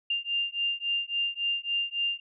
sine beating tone pair, 2794 / 2797.6 Hz, F7 / F7, 0 / +2 cents, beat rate 3.6 Hz, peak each -30 dBFS, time 0.1-2.2 s, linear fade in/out 5 ms, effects none

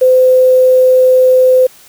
sine tone with quantisation, 512 Hz, C5, 38 cents flat, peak -4 dBFS, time 0.01-1.67 s, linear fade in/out 10 ms, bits 5, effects white hiss -41 dBFS RMS until 1.88 s

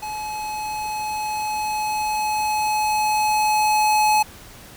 square tone with level ramp, 852 Hz, G#5, 44 cents sharp, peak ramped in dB -28 to -15 dBFS, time 0.02-4.23 s, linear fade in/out 10 ms, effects pink hiss -43 dBFS RMS until 4.76 s

